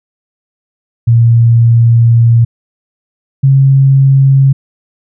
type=tone pair in turn; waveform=sine; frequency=116.54 / 135.76 Hz; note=A#2 / C#3; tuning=0 / -36 cents; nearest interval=minor third; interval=264 cents; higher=second; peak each=-3 dBFS; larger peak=neither; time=1.07-2.45 / 3.43-4.53 s; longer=first; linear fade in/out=10 ms; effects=none